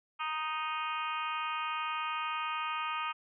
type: harmonic tone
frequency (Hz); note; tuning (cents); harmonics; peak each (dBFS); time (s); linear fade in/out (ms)
311.1; D#4; 0; 3 / 4 / 5 / 6 / 7 / 8 / 9 / 10; -39 / -35 / -46 / -50 / -46 / -41 / -45 / -47; 0.19-3.13; 20
effects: none